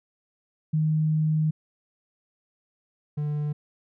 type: tone pair in turn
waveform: sine / triangle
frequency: 155.56 / 148.46 Hz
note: D#3 / D3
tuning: 0 / +19 cents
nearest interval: minor second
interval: 81 cents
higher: first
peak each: -20 / -23 dBFS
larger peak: first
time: 0.73-1.51 / 3.17-3.53 s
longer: first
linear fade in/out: 10 ms
effects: none